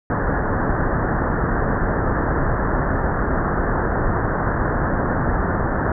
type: low-pass noise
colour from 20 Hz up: pink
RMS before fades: -20 dBFS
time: 0.1-5.92 s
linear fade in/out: 2 ms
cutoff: 1800 Hz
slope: 96 dB/octave
effects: none